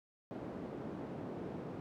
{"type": "band-pass noise", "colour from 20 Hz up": "white", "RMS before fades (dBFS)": -44, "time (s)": [0.31, 1.8], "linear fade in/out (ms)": 0, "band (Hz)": [130, 390], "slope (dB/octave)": 12, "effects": []}